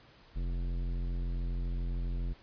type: tone with tanh clipping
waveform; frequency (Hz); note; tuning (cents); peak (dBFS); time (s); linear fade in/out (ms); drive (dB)
sine; 43.65; F1; 0; -33; 0.35-2.34; 20; 15
effects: pink hiss -59 dBFS RMS until 2.42 s + resampled to 11025 Hz